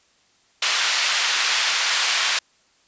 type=band-pass noise; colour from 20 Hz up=white; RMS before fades=-21 dBFS; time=0.62-2.39 s; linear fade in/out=5 ms; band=1200 to 4500 Hz; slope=12 dB/octave; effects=white hiss -60 dBFS RMS until 2.87 s + resampled to 16000 Hz